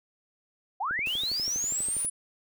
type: linear sweep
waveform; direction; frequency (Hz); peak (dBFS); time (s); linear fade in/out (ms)
sine; up; 697 to 10060; -27; 0.8-2.1; 10
type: click train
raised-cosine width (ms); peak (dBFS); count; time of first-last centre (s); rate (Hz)
2; -30; 15; 0.91-2.048; 12.3
type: noise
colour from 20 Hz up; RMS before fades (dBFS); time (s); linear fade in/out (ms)
white; -45; 1.06-2.06; 2
effects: none